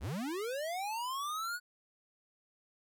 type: linear sweep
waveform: square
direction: up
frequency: 46.08 to 1480 Hz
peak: -36 dBFS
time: 0-1.6 s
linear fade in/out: 50 ms
effects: none